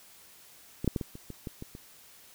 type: clicks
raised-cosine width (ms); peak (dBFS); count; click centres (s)
3; -19 / -11 / -16 / -21 / -30 / -27 / -23 / -26 / -30; 9; 0.845 / 0.877 / 0.962 / 1.012 / 1.154 / 1.303 / 1.472 / 1.624 / 1.751
effects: white hiss -55 dBFS RMS until 2.34 s